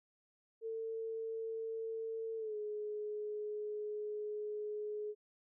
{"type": "tone with pitch glide", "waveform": "sine", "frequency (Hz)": [448.8, 421.2], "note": ["A4", "G#4"], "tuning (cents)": [34, 24], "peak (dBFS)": -38, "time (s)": [0.61, 5.15], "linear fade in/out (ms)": 50, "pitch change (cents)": -110, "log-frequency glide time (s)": [2.37, 2.56], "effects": []}